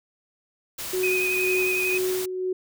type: noise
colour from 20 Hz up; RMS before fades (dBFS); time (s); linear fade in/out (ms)
white; -33; 0.78-2.26; 10
type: tone with tremolo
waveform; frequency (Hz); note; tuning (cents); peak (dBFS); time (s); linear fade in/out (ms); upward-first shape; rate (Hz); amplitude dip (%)
sine; 370; F#4; 0; -22; 0.93-2.53; 5; sine; 2; 50
type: tone with vibrato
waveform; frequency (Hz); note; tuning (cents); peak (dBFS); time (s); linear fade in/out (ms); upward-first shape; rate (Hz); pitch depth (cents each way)
sine; 2496; D#7; +5; -23; 1.03-1.98; 5; triangle; 11; 28
effects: none